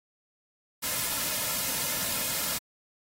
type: noise with comb filter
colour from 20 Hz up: white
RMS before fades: -30 dBFS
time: 0.82-2.59 s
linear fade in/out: 20 ms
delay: 2.6 ms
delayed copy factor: -0.55
effects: AAC 48 kbps